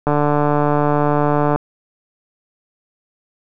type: click train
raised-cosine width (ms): 1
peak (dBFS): -3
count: 220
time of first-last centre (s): 0.07-1.56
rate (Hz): 147
effects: none